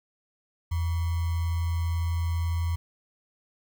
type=tone with sample-and-hold; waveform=sine; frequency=84 Hz; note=E2; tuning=33 cents sharp; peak=-24 dBFS; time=0.71-2.76 s; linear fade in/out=10 ms; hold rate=1050 Hz; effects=none